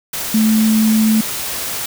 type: tone in noise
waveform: sine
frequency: 219 Hz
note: A3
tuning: 8 cents flat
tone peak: -10 dBFS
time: 0.34-1.21 s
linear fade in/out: 5 ms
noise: white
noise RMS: -23 dBFS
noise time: 0.13-1.86 s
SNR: +10 dB
effects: none